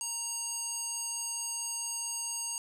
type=tone with band-pass filter; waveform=square; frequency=932.3 Hz; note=A#5; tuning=in tune; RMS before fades=-36 dBFS; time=0.01-2.58 s; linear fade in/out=0 ms; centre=7700 Hz; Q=5.8; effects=none